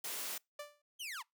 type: noise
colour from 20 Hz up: white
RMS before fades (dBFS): -41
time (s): 0.04-0.38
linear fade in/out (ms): 5
type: tone with exponential decay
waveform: sawtooth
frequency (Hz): 587.3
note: D5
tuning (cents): 0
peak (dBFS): -36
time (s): 0.59-0.82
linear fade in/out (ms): 5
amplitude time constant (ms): 48
type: linear sweep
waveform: sawtooth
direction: down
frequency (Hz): 3241 to 805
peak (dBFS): -38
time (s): 0.99-1.23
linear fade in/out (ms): 20
effects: noise-tail reverb RT60 0.2 s tail -26 dB re dry + high-pass 300 Hz 12 dB/octave